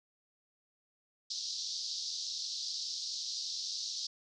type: band-pass noise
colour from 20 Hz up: white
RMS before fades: -39 dBFS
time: 1.3-4.07 s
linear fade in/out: 5 ms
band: 3900 to 5700 Hz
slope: 48 dB/octave
effects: none